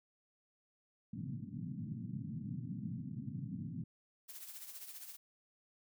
pink band-pass noise, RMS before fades -43 dBFS, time 1.13-3.84 s, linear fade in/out 5 ms, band 110 to 250 Hz, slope 48 dB/octave
blue noise with tremolo, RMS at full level -47 dBFS, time 4.28-5.17 s, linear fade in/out 20 ms, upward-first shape triangle, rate 15 Hz, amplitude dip 65%
effects none

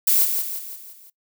violet noise with echo, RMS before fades -17 dBFS, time 0.07-0.25 s, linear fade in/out 5 ms, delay 170 ms, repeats 5, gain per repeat -6 dB, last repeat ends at 1.1 s, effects noise-tail reverb RT60 0.1 s tail -20 dB re dry

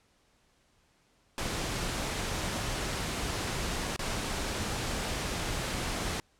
pink noise with dropouts, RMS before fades -33 dBFS, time 1.38-6.2 s, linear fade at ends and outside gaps 1 ms, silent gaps 3.963-3.992 s, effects pink hiss -68 dBFS RMS until 6.39 s + low-pass 9000 Hz 12 dB/octave

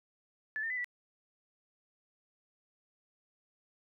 sine tone with pitch steps, 1734 / 1812 / 2007 / 1958 Hz, A6 / A#6 / B6 / B6, -26 / -50 / +27 / -15 cents, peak -33 dBFS, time 0.56-0.844 s, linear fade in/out 0 ms, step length 71 ms, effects none

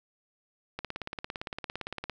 click train, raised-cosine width 0.3 ms, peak -19 dBFS, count 24, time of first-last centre 0.79-2.097 s, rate 17.6 Hz, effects none

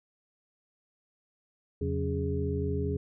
sine tone cluster, 83.5 / 136.5 / 180.9 / 278.2 / 413 Hz, E2 / C#3 / F#3 / C#4 / G#4, +23 / -26 / -39 / +6 / -10 cents, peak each -31 / -36 / -37 / -37 / -33 dBFS, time 1.81-2.97 s, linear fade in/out 5 ms, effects none

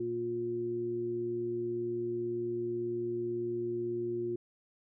harmonic tone, 118.1 Hz, A#2, 23 cents sharp, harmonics 1 / 2 / 3, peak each -44 / -44 / -32 dBFS, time 0-4.36 s, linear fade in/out 5 ms, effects none

